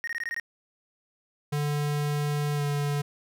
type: tone bursts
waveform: triangle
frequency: 1864.7 Hz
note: A#6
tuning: in tune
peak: -27 dBFS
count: 7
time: 0.04-0.398 s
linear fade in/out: 0 ms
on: 34 ms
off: 20 ms
type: tone with pitch glide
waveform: square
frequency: 146.83 to 144.72 Hz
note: D3 to D3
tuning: 0 to -25 cents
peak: -26 dBFS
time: 1.52-3.02 s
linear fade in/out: 10 ms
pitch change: -25 cents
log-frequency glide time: 2.55-2.62 s
effects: none